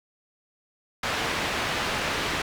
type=low-pass noise; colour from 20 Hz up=white; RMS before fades=-28 dBFS; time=1.03-2.42 s; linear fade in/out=5 ms; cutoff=2700 Hz; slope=12 dB/octave; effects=none